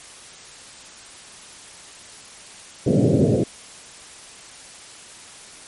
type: band-pass noise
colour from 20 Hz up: pink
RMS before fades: -17 dBFS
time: 2.86-3.44 s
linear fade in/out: 10 ms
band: 100 to 570 Hz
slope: 48 dB/octave
effects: white hiss -42 dBFS RMS until 5.67 s + MP3 48 kbps

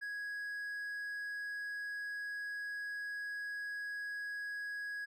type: tone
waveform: triangle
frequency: 1661.2 Hz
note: G#6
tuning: in tune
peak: -37 dBFS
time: 0.01-5.06 s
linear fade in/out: 20 ms
effects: none

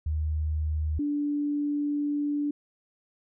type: tone pair in turn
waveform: sine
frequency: 77.2 / 291.5 Hz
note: D#2 / D4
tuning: -13 / -13 cents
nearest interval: octave + major seventh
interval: 2300 cents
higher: second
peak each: -25 dBFS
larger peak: neither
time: 0.06-0.99 / 0.99-2.51 s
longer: second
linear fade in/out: 5 ms
effects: none

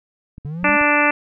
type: clicks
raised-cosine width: 5 ms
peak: -24 dBFS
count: 5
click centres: 0.381 / 0.45 / 0.632 / 0.692 / 0.813 s
type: exponential sweep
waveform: triangle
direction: up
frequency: 141.4 to 220 Hz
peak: -23 dBFS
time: 0.45-0.77 s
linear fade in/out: 5 ms
type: harmonic tone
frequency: 293.7 Hz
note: D4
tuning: in tune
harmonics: 1 / 2 / 3 / 4 / 5 / 6 / 7 / 8 / 9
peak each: -22 / -22 / -22 / -22 / -22 / -22 / -22 / -22 / -22 dBFS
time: 0.64-1.11 s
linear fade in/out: 5 ms
effects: none

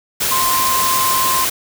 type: tone in noise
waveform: sine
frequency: 1046.5 Hz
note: C6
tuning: in tune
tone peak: -16 dBFS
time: 0.31-1.45 s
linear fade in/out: 10 ms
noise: white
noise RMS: -18 dBFS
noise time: 0.2-1.5 s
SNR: -1 dB
effects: none

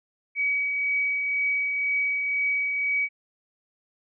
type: tone with tremolo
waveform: sine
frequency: 2269 Hz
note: C#7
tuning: 40 cents sharp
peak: -21 dBFS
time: 0.35-3.09 s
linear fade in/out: 50 ms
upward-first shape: triangle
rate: 2 Hz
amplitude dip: 35%
effects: none

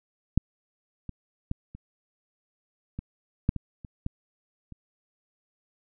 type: clicks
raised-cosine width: 5 ms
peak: -7 / -23 / -16 / -29 / -21 / -9 / -19 / -28 / -17 / -30 dBFS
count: 10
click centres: 0.376 / 1.093 / 1.514 / 1.75 / 2.99 / 3.491 / 3.563 / 3.848 / 4.064 / 4.723 s
effects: none

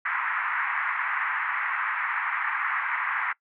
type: band-pass noise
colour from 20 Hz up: white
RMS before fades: -28 dBFS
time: 0.05-3.33 s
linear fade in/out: 10 ms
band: 930 to 2100 Hz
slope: 48 dB/octave
effects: noise-tail reverb RT60 0.1 s tail -22 dB re dry

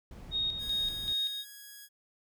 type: noise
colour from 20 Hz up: brown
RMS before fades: -46 dBFS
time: 0.11-1.13 s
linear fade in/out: 2 ms
type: tone with tremolo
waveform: sine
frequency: 3729 Hz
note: A#7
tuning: in tune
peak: -28 dBFS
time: 0.31-1.45 s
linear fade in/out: 50 ms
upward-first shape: square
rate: 2.6 Hz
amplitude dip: 55%
type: tone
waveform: 5% pulse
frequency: 1661.2 Hz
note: G#6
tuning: in tune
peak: -36 dBFS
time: 0.58-1.89 s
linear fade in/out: 50 ms
effects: none

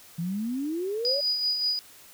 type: exponential sweep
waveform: sine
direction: up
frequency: 162.1 to 587.3 Hz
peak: -27 dBFS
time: 0.18-1.21 s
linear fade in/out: 10 ms
type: tone with tremolo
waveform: sine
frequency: 4928 Hz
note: D#8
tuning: 17 cents flat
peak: -22 dBFS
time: 1.05-1.79 s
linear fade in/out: 0 ms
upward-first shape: sine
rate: 5.2 Hz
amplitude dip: 45%
effects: white hiss -51 dBFS RMS until 2.13 s

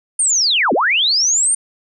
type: linear two-way sweep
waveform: sine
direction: down then up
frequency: 9080 to 210 to 9080 Hz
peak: -12 dBFS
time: 0.19-1.55 s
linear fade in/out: 5 ms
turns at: 0.73 s
effects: none

